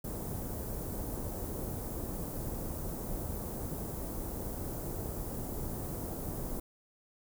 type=band-stop noise; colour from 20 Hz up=pink; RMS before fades=-38 dBFS; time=0.04-6.6 s; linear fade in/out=5 ms; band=620 to 13000 Hz; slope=12 dB/octave; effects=none